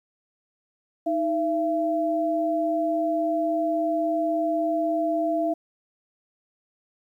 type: tone pair together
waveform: sine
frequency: 314.5 / 674.1 Hz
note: D#4 / E5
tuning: +19 / +39 cents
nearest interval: octave + minor second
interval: 1320 cents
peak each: -26 / -23 dBFS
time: 1.06-5.54 s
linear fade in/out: 10 ms
effects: 10-bit